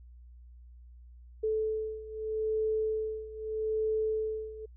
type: beating tone pair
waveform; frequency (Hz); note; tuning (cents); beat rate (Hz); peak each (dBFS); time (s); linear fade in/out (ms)
sine; 435.8 / 436.6; A4 / A4; -17 / -13; 0.8; -31 / -34; 1.43-4.66; 10
effects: added 60 Hz sine -49 dBFS peak until 4.76 s